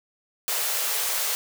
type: high-pass noise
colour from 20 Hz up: white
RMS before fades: -26 dBFS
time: 0.48-1.35 s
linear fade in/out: 0 ms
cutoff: 410 Hz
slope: 96 dB/octave
effects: none